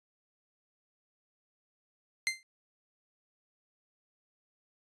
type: tone with exponential decay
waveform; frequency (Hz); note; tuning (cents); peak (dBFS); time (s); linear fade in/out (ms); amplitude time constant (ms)
sawtooth; 2084; C7; -7; -21; 2.27-2.43; 0; 33
effects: resampled to 22050 Hz